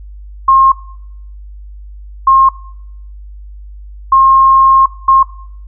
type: tone bursts at uneven times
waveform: sine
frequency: 1070 Hz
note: C6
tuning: 38 cents sharp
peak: -3 dBFS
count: 4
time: 0.48-0.72 / 2.27-2.49 / 4.12-4.86 / 5.08-5.23 s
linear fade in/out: 5 ms
effects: noise-tail reverb RT60 0.7 s tail -20 dB re dry + added 50 Hz sine -28 dBFS peak until 5.67 s